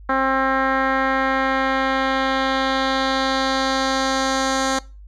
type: tone with low-pass filter sweep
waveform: 10% pulse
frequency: 266.1 Hz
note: C4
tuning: 29 cents sharp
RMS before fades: -20 dBFS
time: 0.09-4.79 s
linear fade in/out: 5 ms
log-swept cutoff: 1500 to 6900 Hz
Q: 1.7
effects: noise-tail reverb RT60 0.3 s tail -21 dB re dry + added 50 Hz sine -38 dBFS peak until 5.07 s